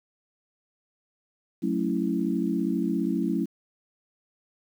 sine chord, F# minor seventh, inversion none, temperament equal, 185 / 220 / 277.2 / 329.6 Hz, F#3 / A3 / C#4 / E4, 0 / 0 / 0 / 0 cents, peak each -29 dBFS, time 1.62-3.46 s, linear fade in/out 20 ms, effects 9-bit

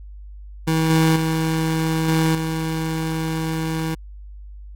25% pulse tone with level steps, 160.5 Hz, E3, 46 cents flat, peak -13 / -10 / -15 / -12 / -18 dBFS, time 0.67-3.95 s, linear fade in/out 10 ms, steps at 0.9 / 1.16 / 2.08 / 2.35 s, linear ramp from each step 2 ms, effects added 50 Hz sine -35 dBFS peak until 4.75 s + AAC 64 kbps

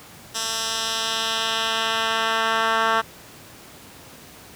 10% pulse tone with band-pass filter sweep, 224.3 Hz, A3, 34 cents sharp, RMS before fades -23 dBFS, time 0.34-3.02 s, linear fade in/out 20 ms, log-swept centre 6100 to 1500 Hz, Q 1.2, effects pink hiss -44 dBFS RMS until 4.55 s + high-pass 80 Hz 12 dB/octave

